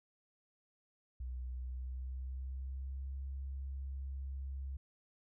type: tone with pitch glide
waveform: sine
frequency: 62.6 to 67.48 Hz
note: B1 to C#2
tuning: +24 to -46 cents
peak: -39 dBFS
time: 1.2-4.77 s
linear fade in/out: 5 ms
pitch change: +130 cents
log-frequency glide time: 1.52-3.15 s
effects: none